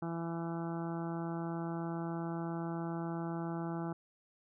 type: harmonic tone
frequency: 167.3 Hz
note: E3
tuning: 26 cents sharp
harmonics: 1 / 2 / 3 / 4 / 5 / 6 / 7 / 8 / 9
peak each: -38 / -40 / -52 / -47 / -46 / -53 / -52 / -51 / -56 dBFS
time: 0.02-3.93 s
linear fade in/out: 5 ms
effects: none